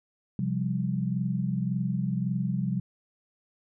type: chord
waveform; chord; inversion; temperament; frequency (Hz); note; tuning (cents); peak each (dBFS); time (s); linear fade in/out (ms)
sine; C suspended fourth; none; just; 130.81 / 174.42 / 196.22; C3 / F3 / G3; 0 / -2 / +2; -30; 0.39-2.8; 2
effects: none